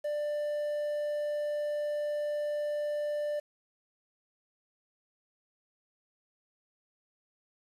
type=tone with quantisation; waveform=triangle; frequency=592 Hz; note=D5; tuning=14 cents sharp; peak=-28 dBFS; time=0.04-3.4 s; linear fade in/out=10 ms; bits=9; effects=resampled to 32000 Hz